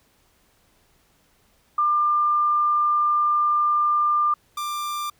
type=tone pair in turn; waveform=sine / 45% pulse; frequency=1196 / 1186.4 Hz; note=D6 / D6; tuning=+31 / +17 cents; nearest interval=unison; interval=14 cents; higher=first; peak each=-17 / -26 dBFS; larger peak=first; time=1.78-4.34 / 4.57-5.1 s; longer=first; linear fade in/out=5 ms; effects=pink hiss -62 dBFS RMS until 5.19 s